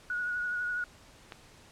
sine tone with vibrato, 1457 Hz, F#6, 27 cents flat, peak -30 dBFS, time 0.1-0.84 s, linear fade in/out 2 ms, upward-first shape triangle, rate 12 Hz, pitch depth 28 cents each way
click, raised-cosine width 0.3 ms, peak -25 dBFS, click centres 1.322 s
effects pink hiss -56 dBFS RMS until 1.71 s + low-pass 9000 Hz 12 dB/octave

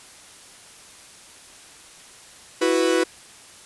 45% pulse chord, E suspended second, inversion none, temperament equal, 329.6 / 370 / 493.9 Hz, E4 / F#4 / B4, 0 / 0 / 0 cents, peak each -22 dBFS, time 2.61-3.04 s, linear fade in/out 10 ms, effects white hiss -46 dBFS RMS until 3.65 s + resampled to 24000 Hz

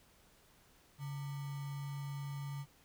sine tone with sample-and-hold, 140.7 Hz, C#3, 26 cents sharp, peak -39 dBFS, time 0.98-2.66 s, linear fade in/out 50 ms, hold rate 1050 Hz, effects pink hiss -66 dBFS RMS until 2.84 s

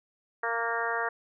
harmonic tone with a mistuned harmonic, 231.2 Hz, A#3, 14 cents flat, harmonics 2 / 3 / 4 / 5 / 6 / 7 / 8, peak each -35 / -35 / -35 / -35 / -35 / -35 / -35 dBFS, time 0.43-1.09 s, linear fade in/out 5 ms, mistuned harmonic 6, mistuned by +20 cents, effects none

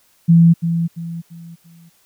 sine tone with echo, 167.6 Hz, E3, 29 cents sharp, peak -6 dBFS, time 0.28-0.54 s, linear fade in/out 20 ms, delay 340 ms, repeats 4, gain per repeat -9 dB, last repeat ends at 1.9 s, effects white hiss -57 dBFS RMS until 2.05 s

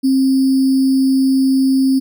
sine tone with sample-and-hold, 265.9 Hz, C4, 28 cents sharp, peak -10 dBFS, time 0.03-2 s, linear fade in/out 20 ms, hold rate 4900 Hz, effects none

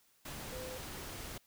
sine tone in noise, 511 Hz, C5, 41 cents flat, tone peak -44 dBFS, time 0.52-0.78 s, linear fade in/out 5 ms, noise pink, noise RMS -45 dBFS, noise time 0.25-1.38 s, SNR -2 dB, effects white hiss -70 dBFS RMS until 1.46 s

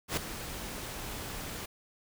pink noise with ADSR envelope, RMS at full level -29 dBFS, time 0.08-1.66 s, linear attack 91 ms, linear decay 4 ms, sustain -11 dB, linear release 10 ms, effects none

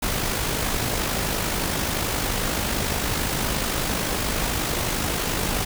pink noise with amplitude modulation, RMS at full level -23 dBFS, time 0.02-5.65 s, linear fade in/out 10 ms, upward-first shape sine, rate 51.4 Hz, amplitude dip 40%, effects none

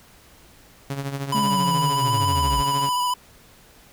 sawtooth tone with tremolo, 138.59 Hz, C#3, in tune, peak -20 dBFS, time 0.9-2.89 s, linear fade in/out 0 ms, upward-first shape triangle, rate 13 Hz, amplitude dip 70%
square tone with vibrato, 990 Hz, B5, 4 cents sharp, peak -21 dBFS, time 1.32-3.14 s, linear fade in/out 5 ms, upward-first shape square, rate 14 Hz, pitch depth 16 cents each way
triangle linear sweep, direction down, 218.8 to 51.2 Hz, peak -21 dBFS, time 1.34-2.62 s, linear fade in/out 10 ms
effects pink hiss -51 dBFS RMS until 3.92 s

